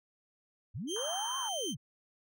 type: linear two-way sweep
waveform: sine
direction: up then down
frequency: 75.8 to 1106 to 98.8 Hz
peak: -36 dBFS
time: 0.74-1.77 s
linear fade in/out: 20 ms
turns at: 1.38 s
type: tone with pitch glide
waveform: 25% pulse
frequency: 3146 to 3117 Hz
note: G7 to G7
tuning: +6 to -11 cents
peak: -32 dBFS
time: 0.87-1.75 s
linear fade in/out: 50 ms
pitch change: -17 cents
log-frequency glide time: 1-1.31 s
type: band-pass noise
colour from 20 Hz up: pink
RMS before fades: -46 dBFS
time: 0.96-1.49 s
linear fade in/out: 2 ms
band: 770 to 1700 Hz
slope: 96 dB/octave
effects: none